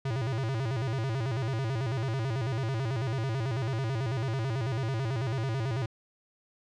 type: tone with vibrato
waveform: square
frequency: 122.9 Hz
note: B2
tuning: 8 cents flat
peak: -29 dBFS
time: 0.05-5.86 s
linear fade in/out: 5 ms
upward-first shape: square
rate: 9.1 Hz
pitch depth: 170 cents each way
effects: low-pass 5000 Hz 12 dB/octave